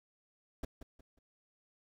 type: noise with echo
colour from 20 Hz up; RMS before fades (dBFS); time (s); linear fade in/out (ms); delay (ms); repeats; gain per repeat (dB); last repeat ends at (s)
brown; -38; 0.63-0.65; 5; 180; 3; -10; 1.19
effects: none